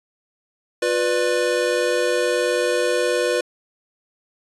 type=chord; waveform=square; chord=B diminished; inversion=second; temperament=just; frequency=355.6 / 493.9 / 592.7 Hz; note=F4 / B4 / D5; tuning=+31 / 0 / +16 cents; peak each=-25 / -21 / -25 dBFS; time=0.82-3.41 s; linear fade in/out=5 ms; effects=resampled to 24000 Hz